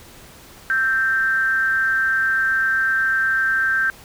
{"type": "tone with frequency modulation", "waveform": "sine", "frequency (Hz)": 1568, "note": "G6", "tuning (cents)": 0, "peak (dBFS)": -16, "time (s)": [0.7, 3.9], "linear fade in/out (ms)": 0, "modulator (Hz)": 244, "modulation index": 0.46, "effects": ["pink hiss -44 dBFS RMS until 4.04 s"]}